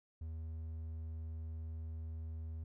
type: tone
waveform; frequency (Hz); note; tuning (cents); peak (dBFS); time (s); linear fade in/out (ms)
triangle; 80.2; E2; -47; -39; 0.21-2.64; 5
effects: none